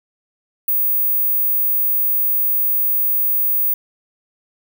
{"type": "tone", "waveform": "sine", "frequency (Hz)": 15560, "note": "B9", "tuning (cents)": -27, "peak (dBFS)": -14, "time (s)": [0.68, 3.74], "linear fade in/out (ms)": 5, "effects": []}